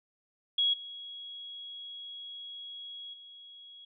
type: tone with level steps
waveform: sine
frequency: 3322 Hz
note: G#7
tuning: in tune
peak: -24 / -41 / -48 dBFS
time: 0.58-3.85 s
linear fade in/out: 5 ms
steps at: 0.73 / 3.13 s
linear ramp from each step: 10 ms
effects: none